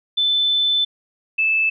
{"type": "tone pair in turn", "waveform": "sine", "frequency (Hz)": [3520, 2626], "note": ["A7", "E7"], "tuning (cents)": [0, -7], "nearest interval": "perfect fourth", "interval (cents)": 507, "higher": "first", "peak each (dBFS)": -15, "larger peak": "neither", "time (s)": [[0.17, 0.85], [1.38, 1.7]], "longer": "first", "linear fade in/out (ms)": 10, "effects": []}